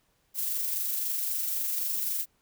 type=noise with amplitude modulation; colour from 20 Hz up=violet; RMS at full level=-29 dBFS; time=0.34-2.26 s; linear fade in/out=50 ms; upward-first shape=sine; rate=23.8 Hz; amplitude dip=30%; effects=pink hiss -70 dBFS RMS until 2.41 s